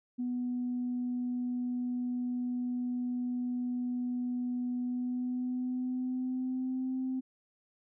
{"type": "tone with pitch glide", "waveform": "sine", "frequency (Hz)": [246.9, 259.5], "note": ["B3", "C4"], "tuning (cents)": [0, -14], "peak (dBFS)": -30, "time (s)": [0.18, 7.21], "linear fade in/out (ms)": 20, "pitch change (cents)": 86, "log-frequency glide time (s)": [4.79, 6.97], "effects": ["tanh soft clip ceiling -26 dBFS"]}